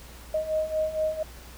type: beating tone pair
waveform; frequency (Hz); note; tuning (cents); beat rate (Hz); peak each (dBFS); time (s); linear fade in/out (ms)
sine; 622.3 / 626.6; D#5 / D#5; 0 / +12; 4.3; -30 / -26; 0.34-1.23; 5
effects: added 60 Hz sine -45 dBFS peak until 1.57 s + pink hiss -48 dBFS RMS until 1.57 s